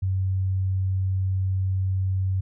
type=tone; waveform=sine; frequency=94.7 Hz; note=F#2; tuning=41 cents sharp; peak=-21 dBFS; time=0.02-2.41 s; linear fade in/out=10 ms; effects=none